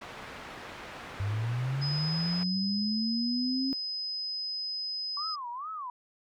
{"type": "low-pass noise", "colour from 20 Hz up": "white", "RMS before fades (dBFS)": -44, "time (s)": [0.01, 2.44], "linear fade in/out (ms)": 10, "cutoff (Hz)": 1900, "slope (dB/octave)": 12}
{"type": "linear sweep", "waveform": "sine", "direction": "up", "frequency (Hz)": [97.3, 270], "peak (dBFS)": -28, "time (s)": [1.2, 3.73], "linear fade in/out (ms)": 0}
{"type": "tone", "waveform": "sine", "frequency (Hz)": 5040, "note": "D#8", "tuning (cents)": 21, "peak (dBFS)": -32, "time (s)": [1.81, 5.36], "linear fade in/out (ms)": 20}
{"type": "tone with vibrato", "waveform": "sine", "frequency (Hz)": 1108.7, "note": "C#6", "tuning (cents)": 0, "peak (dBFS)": -35, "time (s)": [5.17, 5.9], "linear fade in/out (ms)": 2, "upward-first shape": "sine", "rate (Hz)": 2.3, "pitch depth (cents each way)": 270}
{"effects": []}